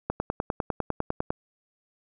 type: click train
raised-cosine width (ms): 1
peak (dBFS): -12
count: 13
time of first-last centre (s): 0.1-1.305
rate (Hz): 9.96
effects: none